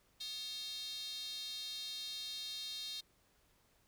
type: tone with high-pass filter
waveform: square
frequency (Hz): 246.9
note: B3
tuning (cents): 0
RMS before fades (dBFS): -44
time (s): 0.2-3.01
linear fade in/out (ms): 10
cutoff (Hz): 3900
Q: 10
effects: pink hiss -72 dBFS RMS until 3.87 s